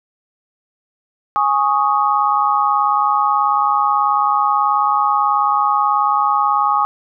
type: chord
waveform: sine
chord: Ab suspended fourth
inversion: none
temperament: just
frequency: 830.6 / 1107.5 / 1245.9 Hz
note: Ab5 / Db6 / Eb6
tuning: 0 / -2 / +2 cents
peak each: -17 dBFS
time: 1.36-6.85 s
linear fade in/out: 0 ms
effects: none